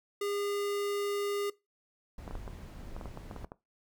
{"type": "tone", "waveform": "square", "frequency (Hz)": 406.1, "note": "G#4", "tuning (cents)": -39, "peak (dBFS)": -32, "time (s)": [0.21, 1.5], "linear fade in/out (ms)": 5}
{"type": "noise", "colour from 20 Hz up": "brown", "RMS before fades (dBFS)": -44, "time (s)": [2.18, 3.45], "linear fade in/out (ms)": 2}
{"type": "clicks", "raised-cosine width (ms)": 1, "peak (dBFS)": -28, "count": 12, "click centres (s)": [2.278, 2.31, 2.353, 2.478, 2.965, 3.012, 3.057, 3.174, 3.312, 3.363, 3.445, 3.519]}
{"effects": ["noise-tail reverb RT60 0.2 s tail -19 dB re dry"]}